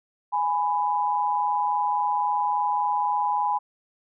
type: tone pair together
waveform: sine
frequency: 830.6 / 994.2 Hz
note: G#5 / B5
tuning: 0 / +11 cents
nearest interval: minor third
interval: 311 cents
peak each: -24 dBFS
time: 0.32-3.59 s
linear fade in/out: 20 ms
effects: none